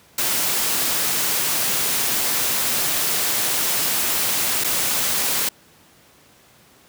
white noise with dropouts, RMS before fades -21 dBFS, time 0.18-5.49 s, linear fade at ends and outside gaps 5 ms, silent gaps 4.639-4.644 s, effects pink hiss -52 dBFS RMS until 6.88 s + high-pass 100 Hz 12 dB/octave

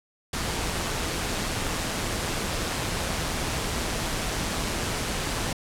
pink noise with amplitude modulation, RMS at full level -27 dBFS, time 0.33-5.53 s, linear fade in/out 5 ms, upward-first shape sine, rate 167 Hz, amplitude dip 30%, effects low-pass 10000 Hz 12 dB/octave

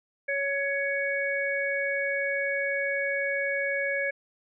harmonic tone, 558 Hz, C#5, 11 cents sharp, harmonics 1 / 3 / 4, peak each -30 / -30 / -30 dBFS, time 0.28-4.11 s, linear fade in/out 10 ms, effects none

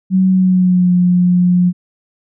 sine tone with pitch glide, 187.8 to 178.7 Hz, F#3 to F3, +26 to +40 cents, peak -8 dBFS, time 0.1-1.73 s, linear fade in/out 50 ms, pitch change -86 cents, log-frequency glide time 0.29-0.92 s, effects none

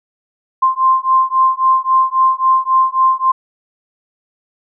sine beating tone pair, 1046.5 / 1050.2 Hz, C6 / C6, 0 / +6 cents, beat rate 3.7 Hz, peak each -13 dBFS, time 0.62-3.32 s, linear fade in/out 10 ms, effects none

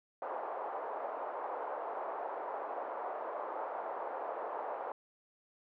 white band-pass noise, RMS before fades -40 dBFS, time 0.22-4.92 s, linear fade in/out 2 ms, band 480 to 960 Hz, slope 24 dB/octave, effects none

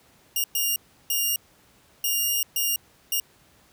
5% pulse tone bursts at uneven times, 2829 Hz, F7, 22 cents sharp, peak -13 dBFS, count 6, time 0.36-0.44 / 0.55-0.76 / 1.1-1.36 / 2.04-2.43 / 2.56-2.76 / 3.12-3.2 s, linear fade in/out 2 ms, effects pink hiss -58 dBFS RMS until 3.72 s + high-pass 60 Hz 12 dB/octave

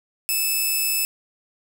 5% pulse tone, 2613 Hz, E7, 16 cents flat, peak -11 dBFS, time 0.29-1.05 s, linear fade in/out 0 ms, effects 7-bit

